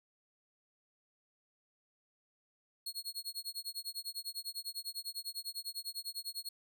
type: tone with tremolo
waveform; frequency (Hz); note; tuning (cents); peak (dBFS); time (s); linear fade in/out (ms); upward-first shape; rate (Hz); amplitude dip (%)
sawtooth; 4318; C#8; -46; -34; 2.86-6.49; 5; sine; 10; 100
effects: none